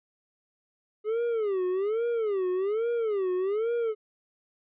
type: tone with vibrato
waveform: triangle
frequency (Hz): 415.3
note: G#4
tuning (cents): 0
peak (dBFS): -23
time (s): 1.04-3.95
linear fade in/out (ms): 50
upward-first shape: sine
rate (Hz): 1.2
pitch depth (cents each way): 230
effects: resampled to 8000 Hz